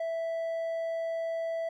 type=tone with hard clipping; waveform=sine; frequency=659.3 Hz; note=E5; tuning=in tune; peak=-31 dBFS; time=0-1.69 s; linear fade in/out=5 ms; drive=3 dB; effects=none